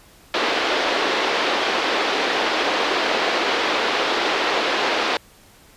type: band-pass noise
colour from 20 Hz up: pink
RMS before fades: -21 dBFS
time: 0.34-5.17 s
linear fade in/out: 2 ms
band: 330 to 4300 Hz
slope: 24 dB/octave
effects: pink hiss -50 dBFS RMS until 5.76 s + resampled to 32000 Hz